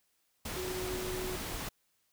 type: tone in noise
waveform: sine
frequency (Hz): 367.9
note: F#4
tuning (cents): -10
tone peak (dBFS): -37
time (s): 0.56-1.36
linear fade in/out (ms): 5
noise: pink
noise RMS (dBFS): -39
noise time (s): 0.45-1.69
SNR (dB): -1
effects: white hiss -75 dBFS RMS until 2.12 s